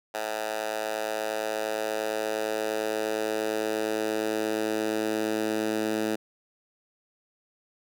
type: tone with high-pass filter sweep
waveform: 10% pulse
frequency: 108.6 Hz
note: A2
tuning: 22 cents flat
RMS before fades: -29 dBFS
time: 0.14-6.16 s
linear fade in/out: 10 ms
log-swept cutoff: 700 to 270 Hz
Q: 1.7
effects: none